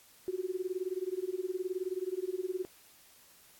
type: tone with tremolo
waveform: sine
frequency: 370 Hz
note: F#4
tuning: in tune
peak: -29 dBFS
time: 0.28-2.65 s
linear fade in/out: 0 ms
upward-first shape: sine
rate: 19 Hz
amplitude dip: 95%
effects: white hiss -60 dBFS RMS until 3.59 s + AAC 64 kbps